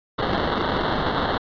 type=noise with sample-and-hold; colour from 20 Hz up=white; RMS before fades=-23 dBFS; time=0.18-1.38 s; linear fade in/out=10 ms; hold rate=2450 Hz; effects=resampled to 11025 Hz